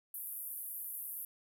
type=band-pass noise; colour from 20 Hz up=white; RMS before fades=-43 dBFS; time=0.14-1.25 s; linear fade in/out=2 ms; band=11000 to 14000 Hz; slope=48 dB/octave; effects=none